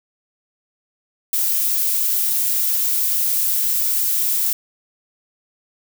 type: noise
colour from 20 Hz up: violet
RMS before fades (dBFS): -19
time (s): 1.33-4.53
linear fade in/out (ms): 2
effects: none